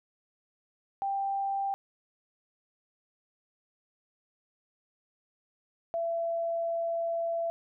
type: tone pair in turn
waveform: sine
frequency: 788 / 671.1 Hz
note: G5 / E5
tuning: +9 / +31 cents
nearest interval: minor third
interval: 278 cents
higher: first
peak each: -28 dBFS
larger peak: neither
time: 1.02-1.74 / 5.94-7.5 s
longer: second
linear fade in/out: 0 ms
effects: none